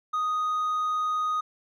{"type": "tone with hard clipping", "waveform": "sine", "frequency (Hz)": 1244.5, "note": "D#6", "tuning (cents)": 0, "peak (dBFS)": -25, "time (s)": [0.13, 1.41], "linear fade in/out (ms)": 10, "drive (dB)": 2, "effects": []}